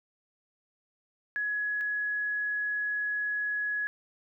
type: tone pair in turn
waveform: sine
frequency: 1682 / 1682 Hz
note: G#6 / G#6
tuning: +22 / +22 cents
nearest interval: unison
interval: 0 cents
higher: neither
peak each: -28 dBFS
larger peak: neither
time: 1.36-1.81 / 1.81-3.87 s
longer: second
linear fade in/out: 0 ms
effects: none